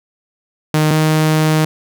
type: tone pair in turn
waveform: sawtooth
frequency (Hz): 154.2 / 155.99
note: D#3 / D#3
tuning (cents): -15 / +5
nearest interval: unison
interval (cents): 20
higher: second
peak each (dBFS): -7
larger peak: neither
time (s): 0.74-0.91 / 0.91-1.65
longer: second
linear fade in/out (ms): 2
effects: none